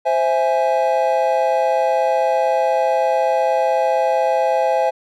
triangle chord, C augmented, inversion none, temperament equal, 523.3 / 659.3 / 830.6 Hz, C5 / E5 / G#5, 0 / 0 / 0 cents, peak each -17 dBFS, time 0.05-4.91 s, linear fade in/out 20 ms, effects none

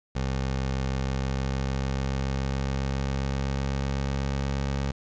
20% pulse tone with pitch glide, 66.3 to 68.64 Hz, C2 to C#2, +23 to -16 cents, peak -21 dBFS, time 0.15-4.92 s, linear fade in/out 10 ms, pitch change +61 cents, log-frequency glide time 0.94-4.68 s, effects resampled to 16000 Hz + 10-bit

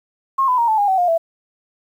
sine tone with pitch steps, 1076 / 1003.9 / 936.7 / 874 / 815.5 / 760.8 / 709.9 / 662.4 Hz, C6 / B5 / A#5 / A5 / G#5 / F#5 / F5 / E5, +48 / +28 / +8 / -12 / -32 / +48 / +28 / +8 cents, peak -13 dBFS, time 0.38-1.18 s, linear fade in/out 10 ms, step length 100 ms, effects 8-bit

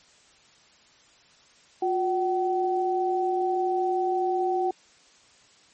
sine tone pair together, 359.4 / 759 Hz, F4 / F#5, +50 / +44 cents, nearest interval octave + minor second, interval 1294 cents, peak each -25 dBFS, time 1.82-4.71 s, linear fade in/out 5 ms, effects white hiss -57 dBFS RMS until 5.73 s + MP3 32 kbps

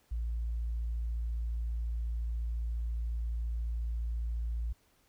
sine tone, 57.2 Hz, A#1, 32 cents flat, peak -30 dBFS, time 0.11-4.73 s, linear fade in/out 10 ms, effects tanh soft clip ceiling -28 dBFS + pink hiss -69 dBFS RMS until 5.08 s

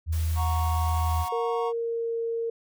sine tone, 80.7 Hz, E2, 36 cents flat, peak -23 dBFS, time 0.06-1.26 s, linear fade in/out 50 ms
white high-pass noise, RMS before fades -42 dBFS, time 0.12-1.29 s, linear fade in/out 10 ms, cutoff 140 Hz, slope 12 dB/octave
triangle chord, F# major, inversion none, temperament equal with one note detuned, 727.7 / 932.3 / 1108.7 Hz, F#5 / A#5 / C#6, -29 / 0 / 0 cents, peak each -31 dBFS, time 0.35-1.73 s, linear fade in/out 50 ms
sine tone with pitch glide, 465 to 460.2 Hz, A#4 to A#4, -4 to -22 cents, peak -26 dBFS, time 1.32-2.5 s, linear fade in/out 5 ms, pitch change -18 cents, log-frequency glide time 1.66-2.2 s
effects none

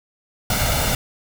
pink noise with comb filter, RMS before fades -20 dBFS, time 0.5-0.95 s, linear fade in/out 2 ms, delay 1.4 ms, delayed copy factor +0.65, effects none

